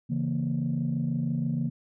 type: chord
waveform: sine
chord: A# diminished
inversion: first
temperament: equal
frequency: 138.59 / 164.81 / 233.1 Hz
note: C#3 / E3 / A#3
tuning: 0 / 0 / 0 cents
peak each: -29 dBFS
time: 0.09-1.7 s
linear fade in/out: 20 ms
effects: tanh soft clip ceiling -19 dBFS